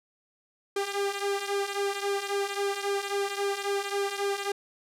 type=tone with flanger; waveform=sawtooth; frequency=399.9 Hz; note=G4; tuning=35 cents sharp; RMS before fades=-30 dBFS; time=0.76-4.52 s; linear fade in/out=5 ms; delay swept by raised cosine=1.4 to 2.7 ms; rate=3.7 Hz; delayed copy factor=-0.7; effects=low-pass 11000 Hz 12 dB/octave